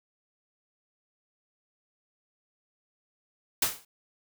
white noise with exponential decay, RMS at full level -21 dBFS, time 3.62-3.85 s, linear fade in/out 5 ms, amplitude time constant 48 ms, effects none

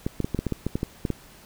clicks, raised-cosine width 3 ms, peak -12 dBFS, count 12, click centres 0.065 / 0.203 / 0.245 / 0.347 / 0.39 / 0.467 / 0.523 / 0.666 / 0.755 / 0.831 / 1.052 / 1.103 s, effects pink hiss -50 dBFS RMS until 1.45 s

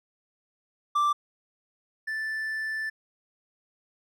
triangle tone pair in turn, 1174.7 / 1760.1 Hz, D6 / A6, 0 / 0 cents, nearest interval perfect fifth, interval 700 cents, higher second, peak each -19 / -27 dBFS, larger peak first, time 0.95-1.13 / 2.07-2.9 s, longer second, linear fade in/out 10 ms, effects none

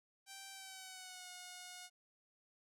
5% pulse tone with pitch glide, 780 to 723.6 Hz, G5 to F#5, -9 to -39 cents, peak -38 dBFS, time 0.26-1.9 s, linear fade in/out 50 ms, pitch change -130 cents, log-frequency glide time 0.51-1.3 s, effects none

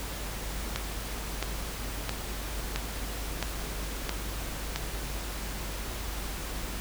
click train, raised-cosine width 0.2 ms, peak -12 dBFS, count 7, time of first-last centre 0.76-4.76 s, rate 1.5 Hz, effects added 50 Hz sine -36 dBFS peak until 6.8 s + pink hiss -38 dBFS RMS until 6.8 s

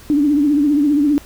sine tone with vibrato, 291.3 Hz, D4, 14 cents flat, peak -11 dBFS, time 0.1-1.18 s, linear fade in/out 0 ms, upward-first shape triangle, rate 15 Hz, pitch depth 95 cents each way, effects added 60 Hz sine -44 dBFS peak until 1.25 s + pink hiss -42 dBFS RMS until 1.25 s

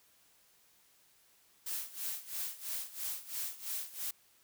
blue noise with tremolo, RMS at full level -37 dBFS, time 1.66-4.11 s, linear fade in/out 5 ms, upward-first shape sine, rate 3 Hz, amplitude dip 85%, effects white hiss -67 dBFS RMS until 4.43 s

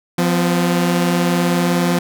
sawtooth tone pair together, 174.8 / 254.2 Hz, F3 / C4, +2 / -50 cents, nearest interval tritone, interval 648 cents, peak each -11 / -17 dBFS, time 0.18-1.99 s, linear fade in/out 5 ms, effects none

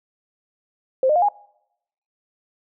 sine tone with pitch steps, 523.3 / 608.1 / 706.6 / 821.1 Hz, C5 / D#5 / F5 / G#5, 0 / -40 / +20 / -20 cents, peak -14 dBFS, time 1.03-1.286 s, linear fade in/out 2 ms, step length 64 ms, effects noise-tail reverb RT60 0.8 s tail -25 dB re dry

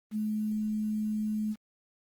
sine tone with quantisation, 214.1 Hz, A3, 47 cents flat, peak -28 dBFS, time 0.11-1.56 s, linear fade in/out 50 ms, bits 9, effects Opus 32 kbps

